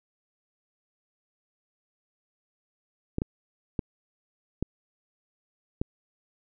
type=clicks; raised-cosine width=3 ms; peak=-14 dBFS; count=5; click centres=3.184 / 3.219 / 3.792 / 4.626 / 5.815 s; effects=none